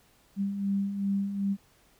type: beating tone pair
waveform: sine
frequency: 196 / 198.6 Hz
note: G3 / G3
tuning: 0 / +23 cents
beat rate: 2.6 Hz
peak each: -35 / -27 dBFS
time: 0.36-1.57 s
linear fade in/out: 50 ms
effects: pink hiss -63 dBFS RMS until 1.99 s